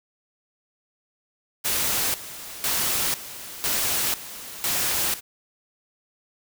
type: noise with tremolo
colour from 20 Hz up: white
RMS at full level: -24 dBFS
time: 1.64-5.21 s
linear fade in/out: 20 ms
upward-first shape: square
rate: 1 Hz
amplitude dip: 80%
effects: none